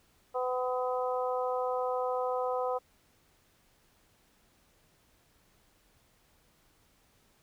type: harmonic tone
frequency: 252.3 Hz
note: B3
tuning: 37 cents sharp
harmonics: 2 / 3 / 4 / 5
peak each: -31 / -35 / -37 / -39 dBFS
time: 0.34-2.79 s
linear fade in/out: 20 ms
effects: pink hiss -67 dBFS RMS until 7.42 s